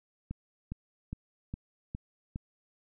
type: click train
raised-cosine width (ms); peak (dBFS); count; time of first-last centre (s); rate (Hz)
5; -24; 6; 0.31-2.359; 2.44
effects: none